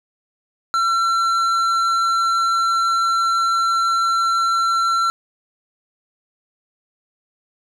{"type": "tone with tanh clipping", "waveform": "sine", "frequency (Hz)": 1353, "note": "E6", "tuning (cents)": 45, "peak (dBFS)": -17, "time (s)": [0.74, 5.1], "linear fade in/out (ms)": 0, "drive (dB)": 10, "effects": []}